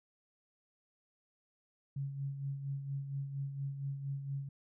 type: tone with tremolo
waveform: sine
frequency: 138.59 Hz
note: C#3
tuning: in tune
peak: -34 dBFS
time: 1.96-4.49 s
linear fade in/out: 5 ms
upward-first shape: sine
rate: 4.3 Hz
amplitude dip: 55%
effects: none